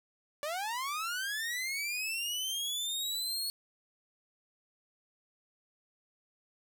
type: linear sweep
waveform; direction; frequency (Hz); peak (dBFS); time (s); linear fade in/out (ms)
sawtooth; up; 568 to 4376; -30; 0.43-3.5; 0
effects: none